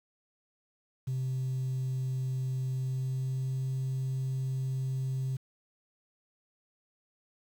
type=tone with pitch glide; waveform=sine; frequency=130 to 131.66 Hz; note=C3 to C3; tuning=-11 to +11 cents; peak=-28 dBFS; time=1.07-5.37 s; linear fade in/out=10 ms; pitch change=+22 cents; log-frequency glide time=2.7-3.71 s; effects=tanh soft clip ceiling -26 dBFS + 9-bit